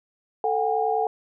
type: tone cluster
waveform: sine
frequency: 442 / 734 / 804 Hz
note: A4 / F#5 / G5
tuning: +8 / -14 / +44 cents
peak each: -25 dBFS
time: 0.44-1.07 s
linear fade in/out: 2 ms
effects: none